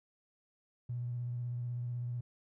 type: tone with vibrato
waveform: triangle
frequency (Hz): 121.4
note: B2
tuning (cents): -29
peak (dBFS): -31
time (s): 0.89-2.21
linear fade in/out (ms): 10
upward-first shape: sine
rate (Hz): 16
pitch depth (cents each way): 23
effects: tanh soft clip ceiling -33 dBFS